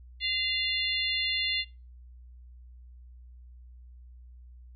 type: harmonic tone with a mistuned harmonic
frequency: 698.5 Hz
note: F5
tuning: in tune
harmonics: 3 / 4 / 5 / 6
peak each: -32 / -32 / -32 / -32 dBFS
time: 0.2-1.65 s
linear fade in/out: 50 ms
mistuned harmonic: 3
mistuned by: -32 cents
effects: noise-tail reverb RT60 0.3 s tail -23 dB re dry + added 61 Hz sine -47 dBFS peak until 4.75 s